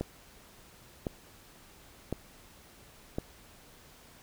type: click train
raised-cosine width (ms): 2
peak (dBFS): -18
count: 4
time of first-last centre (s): 0.01-3.185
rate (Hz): 0.945
effects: pink hiss -56 dBFS RMS until 4.22 s